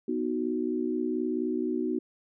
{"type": "chord", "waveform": "sine", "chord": "B major", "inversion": "none", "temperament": "equal", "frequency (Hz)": [246.9, 311.1, 370], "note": ["B3", "D#4", "F#4"], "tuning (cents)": [0, 0, 0], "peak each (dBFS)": -31, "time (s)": [0.08, 1.99], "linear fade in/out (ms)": 5, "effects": []}